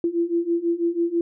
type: beating tone pair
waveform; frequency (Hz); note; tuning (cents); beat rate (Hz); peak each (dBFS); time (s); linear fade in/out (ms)
sine; 336.5 / 342.6; E4 / F4; +36 / -33; 6.1; -24 / -22; 0.04-1.21; 2
effects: none